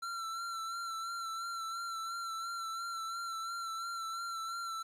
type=tone with vibrato; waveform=square; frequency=1353 Hz; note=E6; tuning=45 cents sharp; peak=-38 dBFS; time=0.02-4.83 s; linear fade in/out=10 ms; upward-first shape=sine; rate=2.9 Hz; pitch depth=34 cents each way; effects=low-pass 10000 Hz 12 dB/octave + 11-bit